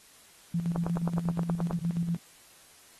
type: tone with tremolo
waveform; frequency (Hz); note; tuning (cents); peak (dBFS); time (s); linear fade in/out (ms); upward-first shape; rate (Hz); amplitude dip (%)
sine; 170; F3; -46; -25; 0.54-2.17; 5; square; 8.4; 55
type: click train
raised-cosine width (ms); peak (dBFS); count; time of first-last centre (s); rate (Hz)
1; -19; 10; 0.76-1.709; 9.48
effects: white hiss -56 dBFS RMS until 2.99 s + AAC 32 kbps